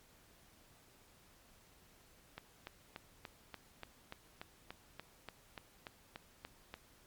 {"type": "click train", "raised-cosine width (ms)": 0.3, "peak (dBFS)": -29, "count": 16, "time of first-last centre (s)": [2.38, 6.74], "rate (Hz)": 3.44, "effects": ["pink hiss -65 dBFS RMS until 7.06 s", "MP3 96 kbps"]}